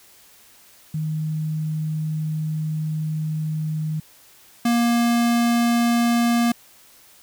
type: tone pair in turn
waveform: sine / square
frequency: 155.56 / 236.1 Hz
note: D#3 / A#3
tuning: 0 / +22 cents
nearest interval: perfect fifth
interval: 722 cents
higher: second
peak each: -22 / -17 dBFS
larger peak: second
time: 0.94-4 / 4.65-6.52 s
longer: first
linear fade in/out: 5 ms
effects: white hiss -51 dBFS RMS until 7.22 s